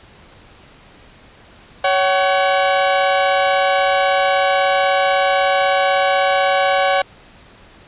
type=tone pair together; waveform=sawtooth; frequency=559 / 757.4 Hz; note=C#5 / F#5; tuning=+14 / +40 cents; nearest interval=perfect fourth; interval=526 cents; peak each=-12 dBFS; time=1.84-7.02 s; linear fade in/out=5 ms; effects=pink hiss -45 dBFS RMS until 7.87 s + resampled to 8000 Hz